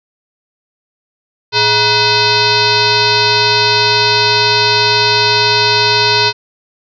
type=tone with frequency modulation; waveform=sine; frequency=2557 Hz; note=D#7; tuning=47 cents sharp; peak=-8 dBFS; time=1.52-6.33 s; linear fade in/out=50 ms; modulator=534 Hz; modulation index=4.3; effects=none